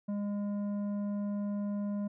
sine tone with tanh clipping, 204.1 Hz, G#3, 30 cents flat, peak -33 dBFS, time 0.08-2.08 s, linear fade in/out 10 ms, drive 9 dB, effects none

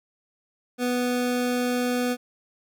25% pulse tone, 246.9 Hz, B3, in tune, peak -19 dBFS, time 0.78-2.17 s, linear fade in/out 50 ms, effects none

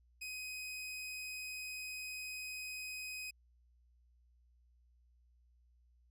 sawtooth tone, 2513 Hz, D#7, 17 cents sharp, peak -39 dBFS, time 0.21-3.31 s, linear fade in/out 10 ms, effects added 60 Hz sine -66 dBFS peak until 6.1 s + resampled to 32000 Hz

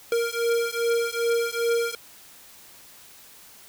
square beating tone pair, 465.5 / 468 Hz, A#4 / A#4, -2 / +7 cents, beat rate 2.5 Hz, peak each -26 dBFS, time 0.12-1.95 s, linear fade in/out 2 ms, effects white hiss -49 dBFS RMS until 3.68 s

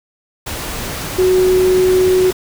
sine tone in noise, 370 Hz, F#4, in tune, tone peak -9 dBFS, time 1.18-2.31 s, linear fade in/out 10 ms, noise pink, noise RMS -24 dBFS, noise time 0.46-2.33 s, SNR +12 dB, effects none

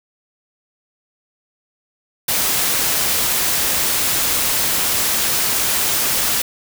white noise, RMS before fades -18 dBFS, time 2.28-6.42 s, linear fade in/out 5 ms, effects none

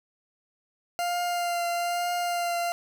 40% pulse tone with vibrato, 698 Hz, F5, 1 cent flat, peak -25 dBFS, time 0.99-2.72 s, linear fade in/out 0 ms, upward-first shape triangle, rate 1.1 Hz, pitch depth 20 cents each way, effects none

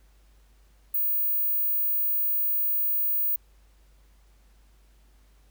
sine tone, 15540 Hz, B9, 29 cents flat, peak -22 dBFS, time 0.94-3.36 s, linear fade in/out 5 ms, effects added 50 Hz sine -55 dBFS peak until 5.5 s + pink hiss -66 dBFS RMS until 5.5 s

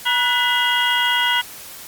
sine tone cluster, 962 / 1475 / 1997 / 2855 / 3271 Hz, B5 / F#6 / B6 / F7 / G#7, -46 / -6 / +19 / +37 / -27 cents, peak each -22 dBFS, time 0.05-1.42 s, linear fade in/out 20 ms, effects white hiss -37 dBFS RMS until 1.87 s + Opus 48 kbps

